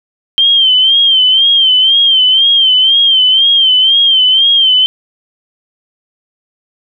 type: tone with vibrato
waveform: sine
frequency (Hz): 3138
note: G7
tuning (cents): +1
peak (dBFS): -5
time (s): 0.38-4.86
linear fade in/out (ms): 0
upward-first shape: sine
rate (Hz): 2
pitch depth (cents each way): 76
effects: none